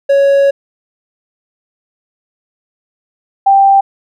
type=tone pair in turn; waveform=triangle / sine; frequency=556 / 786.3 Hz; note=C#5 / G5; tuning=+5 / +5 cents; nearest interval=tritone; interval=600 cents; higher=second; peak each=-4 dBFS; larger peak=neither; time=0.09-0.51 / 3.46-3.81 s; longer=first; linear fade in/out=10 ms; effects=none